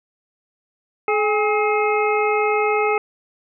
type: harmonic tone with a mistuned harmonic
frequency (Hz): 425.7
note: G#4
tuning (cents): +43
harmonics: 1 / 2 / 3 / 5 / 6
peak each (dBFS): -19 / -22 / -24 / -26 / -27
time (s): 1.08-2.98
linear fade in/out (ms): 2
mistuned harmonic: 2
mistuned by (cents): -68
effects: none